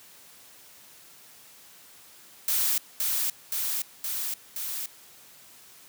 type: noise with echo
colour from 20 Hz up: blue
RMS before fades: -25 dBFS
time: 2.48-2.78 s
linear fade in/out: 2 ms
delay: 520 ms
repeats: 4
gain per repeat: -2 dB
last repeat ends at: 4.86 s
effects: white hiss -52 dBFS RMS until 5.88 s + high-pass 80 Hz 12 dB/octave